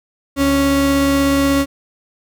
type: tone pair together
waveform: 35% pulse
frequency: 73.42 / 277.2 Hz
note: D2 / C#4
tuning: 0 / 0 cents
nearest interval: octave + major seventh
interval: 2300 cents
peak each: -22 / -11 dBFS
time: 0.36-1.66 s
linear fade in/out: 50 ms
effects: none